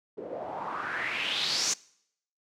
white noise with low-pass filter sweep, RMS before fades -32 dBFS, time 0.17-1.74 s, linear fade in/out 10 ms, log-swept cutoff 420 to 6600 Hz, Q 4.8, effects noise-tail reverb RT60 0.7 s tail -23 dB re dry + high-pass 150 Hz 12 dB/octave

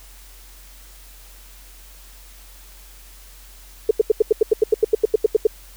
sine tone bursts, 434.2 Hz, A4, 23 cents flat, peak -9 dBFS, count 16, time 3.89-5.47 s, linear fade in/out 5 ms, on 20 ms, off 84 ms, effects added 45 Hz sine -43 dBFS peak until 5.76 s + white hiss -47 dBFS RMS until 5.76 s

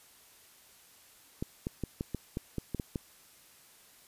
clicks, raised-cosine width 3 ms, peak -20 dBFS, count 10, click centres 1.425 / 1.669 / 1.837 / 2.009 / 2.147 / 2.371 / 2.583 / 2.747 / 2.798 / 2.958 s, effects white hiss -59 dBFS RMS until 4.07 s + resampled to 32000 Hz

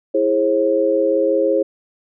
sine chord, E augmented, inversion none, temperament equal with one note detuned, 329.6 / 415.3 / 536.4 Hz, E4 / G#4 / B#4, 0 / 0 / +43 cents, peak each -20 / -19 / -16 dBFS, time 0.14-1.63 s, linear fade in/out 10 ms, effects none

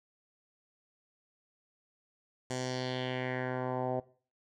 10% pulse tone with low-pass filter sweep, 127.6 Hz, C3, 43 cents flat, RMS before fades -35 dBFS, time 2.5-4 s, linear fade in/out 5 ms, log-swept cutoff 7600 to 670 Hz, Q 2.6, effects noise-tail reverb RT60 0.4 s tail -18 dB re dry

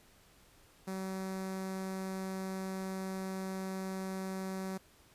sawtooth tone with notch filter, 189.9 Hz, F#3, 45 cents sharp, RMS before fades -39 dBFS, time 0.87-4.78 s, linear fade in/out 10 ms, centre 3000 Hz, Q 1.4, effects pink hiss -63 dBFS RMS until 5.14 s + resampled to 32000 Hz

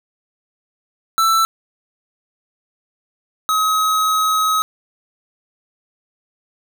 square tone pair in turn, 1327 / 1272.5 Hz, E6 / D#6, +11 / +39 cents, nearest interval minor second, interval 72 cents, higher first, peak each -13 / -15 dBFS, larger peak first, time 1.18-1.45 / 3.49-4.62 s, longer second, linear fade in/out 0 ms, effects none

